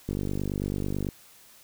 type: click train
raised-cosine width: 3 ms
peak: -17 dBFS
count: 50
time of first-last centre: 0.09-1.088 s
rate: 49.1 Hz
effects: white hiss -54 dBFS RMS until 1.63 s